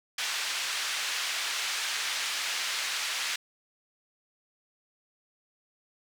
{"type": "band-pass noise", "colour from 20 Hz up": "pink", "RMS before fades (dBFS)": -32, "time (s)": [0.18, 3.36], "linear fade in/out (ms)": 5, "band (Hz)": [1800, 6300], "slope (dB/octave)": 12, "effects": []}